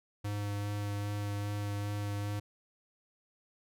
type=tone with vibrato; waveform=square; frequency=102.5 Hz; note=G#2; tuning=22 cents flat; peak=-34 dBFS; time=0.24-2.4 s; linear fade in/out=10 ms; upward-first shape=sine; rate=2.5 Hz; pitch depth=11 cents each way; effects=none